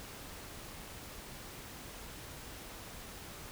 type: silence
effects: pink hiss -48 dBFS RMS until 3.51 s